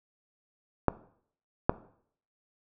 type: clicks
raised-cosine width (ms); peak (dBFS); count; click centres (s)
1; -7 / -6; 2; 0.883 / 1.695
effects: noise-tail reverb RT60 0.6 s tail -18 dB re dry